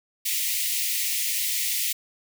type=high-pass noise; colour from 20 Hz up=white; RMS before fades=-26 dBFS; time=0.25-1.93 s; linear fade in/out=10 ms; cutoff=1900 Hz; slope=96 dB/octave; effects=none